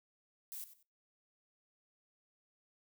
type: noise with echo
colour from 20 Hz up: violet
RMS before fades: -45 dBFS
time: 0.52-0.64 s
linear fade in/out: 0 ms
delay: 94 ms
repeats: 2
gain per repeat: -13 dB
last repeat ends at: 0.828 s
effects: noise-tail reverb RT60 0.3 s tail -22 dB re dry